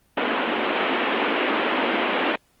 pink band-pass noise, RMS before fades -23 dBFS, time 0.17-2.36 s, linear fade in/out 5 ms, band 230 to 3200 Hz, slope 48 dB/octave, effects pink hiss -63 dBFS RMS until 2.6 s + Opus 24 kbps

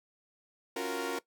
sawtooth chord, Gb major seventh, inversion second, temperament equal, 277.2 / 349.2 / 370 / 466.2 Hz, Db4 / F4 / Gb4 / Bb4, 0 / 0 / 0 / 0 cents, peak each -36 / -35 / -36 / -32 dBFS, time 0.76-1.19 s, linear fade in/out 5 ms, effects noise-tail reverb RT60 0.1 s tail -18 dB re dry

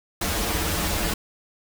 pink noise with comb filter, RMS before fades -25 dBFS, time 0.21-1.14 s, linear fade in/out 5 ms, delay 7.8 ms, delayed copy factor -0.95, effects none

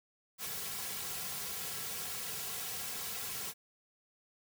white noise with comb filter, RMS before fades -40 dBFS, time 0.38-3.54 s, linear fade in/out 50 ms, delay 3.3 ms, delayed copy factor -0.8, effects none

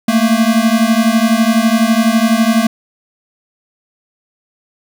square beating tone pair, 220 / 232 Hz, A3 / A#3, 0 / -8 cents, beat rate 12 Hz, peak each -13 dBFS, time 0.08-2.67 s, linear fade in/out 5 ms, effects none

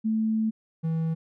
sine / triangle tone pair in turn, 220 / 162.12 Hz, A3 / E3, 0 / -29 cents, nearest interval perfect fourth, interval 529 cents, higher first, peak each -22 dBFS, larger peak neither, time 0.04-0.51 / 0.83-1.15 s, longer first, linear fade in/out 20 ms, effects none

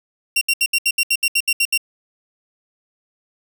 sawtooth tone bursts, 2753 Hz, F7, 25 cents flat, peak -11 dBFS, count 12, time 0.36-1.777 s, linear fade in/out 5 ms, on 53 ms, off 71 ms, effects none

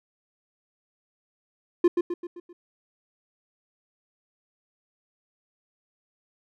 triangle tone with echo, 349.2 Hz, F4, in tune, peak -12 dBFS, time 1.84-1.88 s, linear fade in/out 5 ms, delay 130 ms, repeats 5, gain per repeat -6 dB, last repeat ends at 2.53 s, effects none

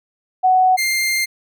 sine / sawtooth tone pair in turn, 744 / 2104 Hz, F#5 / C7, +9 / +9 cents, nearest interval octave + tritone, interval 1800 cents, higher second, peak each -10 / -13 dBFS, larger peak first, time 0.43-0.77 / 0.77-1.26 s, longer second, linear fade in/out 20 ms, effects none

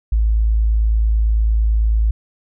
sine tone, 54.5 Hz, A1, 16 cents flat, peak -12 dBFS, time 0.12-2.11 s, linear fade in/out 5 ms, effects none

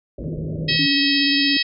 pink low-pass noise, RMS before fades -28 dBFS, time 0.18-0.77 s, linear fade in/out 5 ms, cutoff 610 Hz, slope 96 dB/octave
sine tone with tremolo, 158.1 Hz, D#3, 28 cents sharp, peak -24 dBFS, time 0.24-0.86 s, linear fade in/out 0 ms, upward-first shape sine, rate 5.6 Hz, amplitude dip 30%
harmonic tone, 642 Hz, E5, 46 cents flat, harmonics 3 / 4 / 5 / 6 / 7 / 8, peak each -24 / -24 / -24 / -24 / -24 / -24 dBFS, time 0.68-1.63 s, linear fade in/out 10 ms
sine tone with vibrato, 282 Hz, C#4, 30 cents sharp, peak -20 dBFS, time 0.79-1.57 s, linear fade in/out 2 ms, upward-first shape sine, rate 17 Hz, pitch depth 26 cents each way
effects high-pass 60 Hz 12 dB/octave

